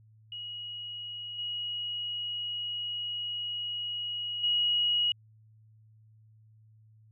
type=tone with level steps; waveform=sine; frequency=2900 Hz; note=F#7; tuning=35 cents flat; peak=-37 / -32 / -24 dBFS; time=0.32-5.12 s; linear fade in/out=2 ms; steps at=1.38 / 4.43 s; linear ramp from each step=10 ms; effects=added 109 Hz sine -56 dBFS peak until 7.11 s